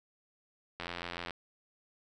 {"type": "click train", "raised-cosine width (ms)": 0.3, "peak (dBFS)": -22, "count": 45, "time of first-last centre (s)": [0.8, 1.307], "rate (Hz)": 86.7, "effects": []}